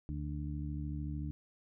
harmonic tone, 73.42 Hz, D2, in tune, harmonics 1 / 2 / 3 / 4, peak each -39 / -40 / -48 / -44 dBFS, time 0.09-1.31 s, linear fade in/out 0 ms, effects none

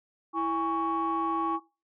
sine tone cluster, 330.7 / 822 / 1116 Hz, E4 / G#5 / C#6, +6 / -18 / +11 cents, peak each -30 / -32 / -27 dBFS, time 0.33-1.6 s, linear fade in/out 50 ms, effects noise-tail reverb RT60 0.3 s tail -20 dB re dry + tanh soft clip ceiling -20 dBFS

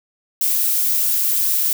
violet noise, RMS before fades -18 dBFS, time 0.41-1.73 s, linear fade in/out 2 ms, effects none

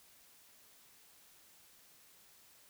silence, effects white hiss -63 dBFS RMS until 2.69 s

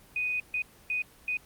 sine tone bursts at uneven times, 2489 Hz, D#7, in tune, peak -27 dBFS, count 4, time 0.16-0.4 / 0.54-0.62 / 0.9-1.02 / 1.28-1.37 s, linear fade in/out 2 ms, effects pink hiss -56 dBFS RMS until 1.45 s + Opus 24 kbps

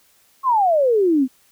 sine exponential sweep, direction down, 1108.7 to 246.9 Hz, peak -13 dBFS, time 0.43-1.28 s, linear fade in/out 50 ms, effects white hiss -57 dBFS RMS until 1.51 s

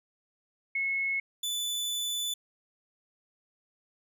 sine / sawtooth tone pair in turn, 2185 / 3489 Hz, C#7 / A7, -26 / -15 cents, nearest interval minor sixth, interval 811 cents, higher second, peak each -27 dBFS, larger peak neither, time 0.75-1.2 / 1.43-2.34 s, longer second, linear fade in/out 5 ms, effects none

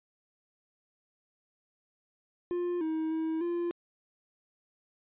triangle tone with pitch steps, 352.1 / 317.5 / 320.5 / 345.7 Hz, F4 / D#4 / E4 / F4, +14 / +35 / -49 / -18 cents, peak -27 dBFS, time 2.51-3.71 s, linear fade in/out 0 ms, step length 300 ms, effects resampled to 8000 Hz

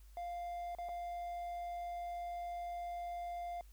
triangle tone with dropouts, 698.5 Hz, F5, in tune, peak -38 dBFS, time 0.17-3.61 s, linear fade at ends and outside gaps 1 ms, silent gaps 0.75-0.785 / 0.887-0.891 s, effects added 50 Hz sine -55 dBFS peak until 3.72 s + white hiss -70 dBFS RMS until 3.72 s

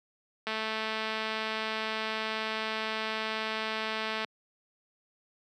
click train, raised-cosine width 0.3 ms, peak -17 dBFS, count 828, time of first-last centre 0.47-4.246 s, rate 219 Hz, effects high-pass 200 Hz 12 dB/octave

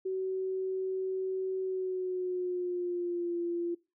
sine tone with pitch glide, 377.5 to 344.2 Hz, F#4 to F4, +35 to -25 cents, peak -30 dBFS, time 0.05-3.75 s, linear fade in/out 10 ms, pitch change -160 cents, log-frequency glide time 1.61-3.38 s, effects noise-tail reverb RT60 0.3 s tail -23 dB re dry

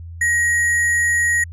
sine tone with sample-and-hold, 1892 Hz, A#6, 25 cents sharp, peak -14 dBFS, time 0.21-1.44 s, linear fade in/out 5 ms, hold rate 8820 Hz, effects added 84 Hz sine -31 dBFS peak until 1.52 s + resampled to 24000 Hz

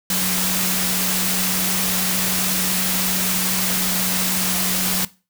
sine tone in noise, 185 Hz, F#3, in tune, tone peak -25 dBFS, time 0.1-5.05 s, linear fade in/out 2 ms, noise white, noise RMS -21 dBFS, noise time 0.1-5.05 s, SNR -7 dB, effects noise-tail reverb RT60 0.3 s tail -19 dB re dry

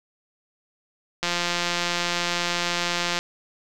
click train, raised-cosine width 0.2 ms, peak -7 dBFS, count 342, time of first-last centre 1.23-3.19 s, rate 174 Hz, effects 7-bit

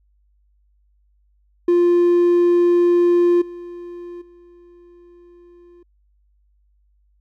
triangle tone with level steps, 349.2 Hz, F4, in tune, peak -9 / -29 / -42 dBFS, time 1.68-5.83 s, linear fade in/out 5 ms, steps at 3.41 / 4.21 s, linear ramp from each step 10 ms, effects tanh soft clip ceiling -5 dBFS + added 50 Hz sine -57 dBFS peak until 7.2 s

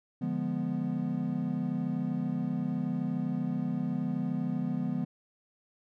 triangle chord, D diminished seventh, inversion none, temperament equal, 146.83 / 174.61 / 207.7 / 246.9 Hz, D3 / F3 / Ab3 / Cb4, 0 / 0 / 0 / 0 cents, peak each -35 / -32 / -34 / -31 dBFS, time 0.21-5.05 s, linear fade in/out 10 ms, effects none

